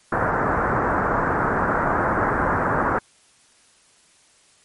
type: low-pass noise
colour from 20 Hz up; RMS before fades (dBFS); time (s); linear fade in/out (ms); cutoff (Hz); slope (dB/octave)
white; -21; 0.12-2.99; 5; 1600; 48
effects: white hiss -56 dBFS RMS until 4.64 s + MP3 48 kbps